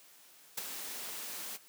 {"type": "noise with ADSR envelope", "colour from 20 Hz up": "white", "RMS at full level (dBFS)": -34, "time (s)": [0.57, 1.58], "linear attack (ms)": 10, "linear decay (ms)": 16, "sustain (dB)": -8, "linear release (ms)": 26, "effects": ["white hiss -59 dBFS RMS until 1.68 s", "high-pass 200 Hz 12 dB/octave"]}